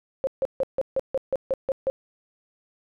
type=tone bursts; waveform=sine; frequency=534 Hz; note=C5; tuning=35 cents sharp; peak=-20 dBFS; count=10; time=0.24-1.9 s; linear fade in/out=0 ms; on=31 ms; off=150 ms; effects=none